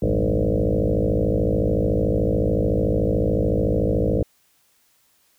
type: tone with frequency modulation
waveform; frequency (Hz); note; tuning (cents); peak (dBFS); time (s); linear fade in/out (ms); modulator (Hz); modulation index
sine; 196; G3; 0; -17; 0.02-4.23; 5; 53.7; 6.8
effects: white hiss -62 dBFS RMS until 5.38 s